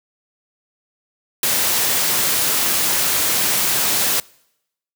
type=noise; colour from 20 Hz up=white; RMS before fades=-18 dBFS; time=1.43-4.2 s; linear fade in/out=2 ms; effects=noise-tail reverb RT60 0.8 s tail -25 dB re dry + high-pass 100 Hz 12 dB/octave